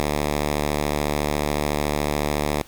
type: tone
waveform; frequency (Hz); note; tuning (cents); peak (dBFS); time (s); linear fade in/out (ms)
5% pulse; 73.9; D2; +11; -10; 0-2.62; 0
effects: pink hiss -48 dBFS RMS until 2.67 s